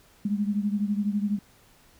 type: beating tone pair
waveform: sine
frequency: 202.7 / 214.7 Hz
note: G#3 / A3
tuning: -42 / -42 cents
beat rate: 12 Hz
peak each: -25 / -29 dBFS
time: 0.25-1.39 s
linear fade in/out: 5 ms
effects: pink hiss -58 dBFS RMS until 1.99 s